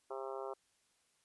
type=harmonic tone; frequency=133.7 Hz; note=C3; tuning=38 cents sharp; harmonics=3 / 4 / 5 / 6 / 7 / 8 / 9 / 10; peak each=-44 / -46 / -48 / -50 / -51 / -52 / -53 / -54 dBFS; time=0.1-0.54 s; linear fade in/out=10 ms; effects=white hiss -75 dBFS RMS until 1.24 s + resampled to 24000 Hz